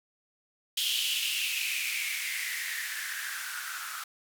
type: noise with band-pass filter sweep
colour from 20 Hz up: violet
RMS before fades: -33 dBFS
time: 0.77-4.04 s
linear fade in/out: 5 ms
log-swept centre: 3200 to 1300 Hz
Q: 6.7
effects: none